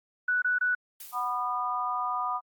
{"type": "tone bursts", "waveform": "sine", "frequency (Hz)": 1480, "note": "F#6", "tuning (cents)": 0, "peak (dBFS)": -23, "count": 3, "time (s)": [0.28, 0.75], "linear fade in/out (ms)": 5, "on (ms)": 140, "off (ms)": 25}
{"type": "noise with exponential decay", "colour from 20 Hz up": "blue", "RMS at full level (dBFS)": -41, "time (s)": [1, 1.65], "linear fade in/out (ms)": 5, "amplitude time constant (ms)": 140}
{"type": "chord", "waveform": "sine", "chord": "B major", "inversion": "second", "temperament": "equal with one note detuned", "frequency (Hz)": [740, 987.8, 1221], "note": ["F#5", "B5", "D#6"], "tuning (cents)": [0, 0, -33], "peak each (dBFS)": [-34, -32, -30], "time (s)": [1.12, 2.41], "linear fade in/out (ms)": 50}
{"effects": ["Opus 24 kbps"]}